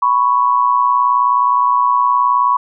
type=tone pair together; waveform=sine; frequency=989.5 / 1108.7 Hz; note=B5 / C#6; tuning=+3 / 0 cents; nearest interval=major second; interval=197 cents; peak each=-13 dBFS; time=0.02-2.57 s; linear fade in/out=5 ms; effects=none

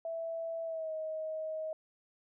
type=tone with pitch glide; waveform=sine; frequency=659.3 to 630.3 Hz; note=E5 to D#5; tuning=0 to +22 cents; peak=-35 dBFS; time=0.05-1.73 s; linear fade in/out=2 ms; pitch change=-78 cents; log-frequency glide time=0.64-0.93 s; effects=none

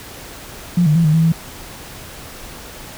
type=tone with pitch steps; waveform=sine; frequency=175.2 / 151.2 / 167.3 / 153.7 / 162.2 / 163.6 Hz; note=F3 / D#3 / E3 / D#3 / E3 / E3; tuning=+6 / -49 / +26 / -21 / -28 / -13 cents; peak=-10 dBFS; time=0.77-1.322 s; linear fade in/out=5 ms; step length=92 ms; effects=pink hiss -35 dBFS RMS until 2.97 s

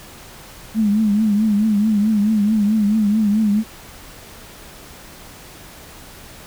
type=tone with vibrato; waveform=sine; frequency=211.7 Hz; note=G#3; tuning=33 cents sharp; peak=-13 dBFS; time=0.74-3.64 s; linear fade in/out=50 ms; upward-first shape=triangle; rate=4.6 Hz; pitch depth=100 cents each way; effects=pink hiss -40 dBFS RMS until 6.46 s

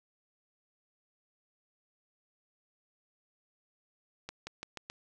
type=accelerating click train; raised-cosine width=0.2 ms; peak=-23 dBFS; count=5; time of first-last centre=4.29-4.9 s; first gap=180 ms; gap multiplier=0.89; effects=none

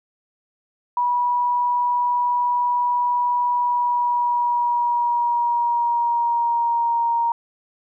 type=tone with pitch glide; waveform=sine; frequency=973 to 934.4 Hz; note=B5 to A#5; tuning=-26 to +4 cents; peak=-17 dBFS; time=0.97-7.32 s; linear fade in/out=2 ms; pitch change=-70 cents; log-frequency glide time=3.52-7.04 s; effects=none

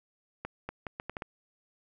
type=accelerating click train; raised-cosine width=0.5 ms; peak=-21 dBFS; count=7; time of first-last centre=0.45-1.222 s; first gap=240 ms; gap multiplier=0.74; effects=none

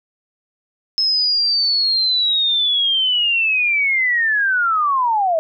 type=linear sweep; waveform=sine; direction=down; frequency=5210 to 622.3 Hz; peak=-14 dBFS; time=0.98-5.39 s; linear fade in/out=0 ms; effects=none

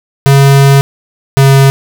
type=tone pair in turn; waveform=square; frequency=138.3 / 136.47 Hz; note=C#3 / C#3; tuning=-4 / -27 cents; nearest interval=unison; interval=23 cents; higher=first; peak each=-3 dBFS; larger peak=neither; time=0.26-0.81 / 1.37-1.7 s; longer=first; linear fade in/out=0 ms; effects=none

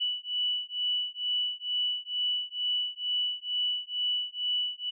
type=beating tone pair; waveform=sine; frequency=2959 / 2961.2 Hz; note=F#7 / F#7; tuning=-1 / +1 cents; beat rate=2.2 Hz; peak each=-31 dBFS; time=0-4.91 s; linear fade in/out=20 ms; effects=none

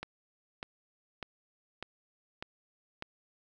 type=click train; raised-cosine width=0.3 ms; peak=-22 dBFS; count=6; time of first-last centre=0.03-3.024 s; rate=1.67 Hz; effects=none

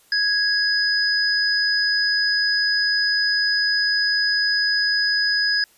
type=tone pair together; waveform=sine; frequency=1661.2 / 5002 Hz; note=G#6 / D#8; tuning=0 / +8 cents; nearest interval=octave + perfect fifth; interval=1908 cents; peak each=-20 dBFS; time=0.12-5.64 s; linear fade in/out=2 ms; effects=white hiss -56 dBFS RMS until 5.77 s + resampled to 32000 Hz

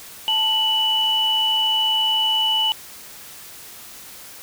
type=tone pair together; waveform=sine; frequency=880 / 2962 Hz; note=A5 / F#7; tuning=0 / +1 cents; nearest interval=octave + major sixth; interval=2101 cents; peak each=-25 / -17 dBFS; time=0.28-2.72 s; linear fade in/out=0 ms; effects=white hiss -40 dBFS RMS until 4.42 s

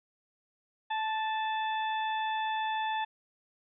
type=harmonic tone with a mistuned harmonic; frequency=873 Hz; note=A5; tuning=14 cents flat; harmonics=1 / 2 / 3 / 4; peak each=-30 / -38 / -43 / -42 dBFS; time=0.9-3.05 s; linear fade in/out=10 ms; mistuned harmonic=2; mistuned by=+16 cents; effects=none

